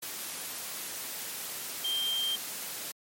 sine tone in noise, 3169 Hz, G7, 18 cents sharp, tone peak -28 dBFS, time 1.84-2.36 s, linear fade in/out 10 ms, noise white, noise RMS -38 dBFS, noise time 0.02-2.92 s, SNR +7 dB, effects high-pass 150 Hz 12 dB/octave + MP3 64 kbps

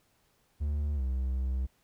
triangle tone with pitch glide, 73.42 to 64.66 Hz, D2 to C2, 0 to -20 cents, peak -26 dBFS, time 0.6-1.67 s, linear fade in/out 20 ms, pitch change -220 cents, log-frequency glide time 0.95-1.02 s, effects pink hiss -70 dBFS RMS until 1.83 s

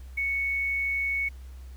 sine tone with quantisation, 2217 Hz, C#7, in tune, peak -25 dBFS, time 0.17-1.29 s, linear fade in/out 10 ms, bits 9, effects added 64 Hz sine -40 dBFS peak until 1.76 s + pink hiss -59 dBFS RMS until 1.76 s

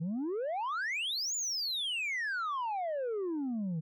sine exponential two-way sweep, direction up then down, 152.7 to 7170 to 152.7 Hz, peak -29 dBFS, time 0-3.81 s, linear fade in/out 20 ms, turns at 1.35 s, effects tanh soft clip ceiling -31 dBFS

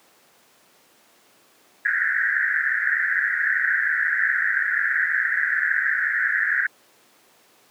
white band-pass noise, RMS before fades -22 dBFS, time 1.85-6.67 s, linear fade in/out 5 ms, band 1500 to 1900 Hz, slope 96 dB/octave, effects pink hiss -56 dBFS RMS until 7.7 s + high-pass 300 Hz 12 dB/octave

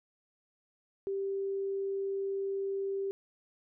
sine tone, 392 Hz, G4, in tune, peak -31 dBFS, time 1.07-3.11 s, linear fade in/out 0 ms, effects none

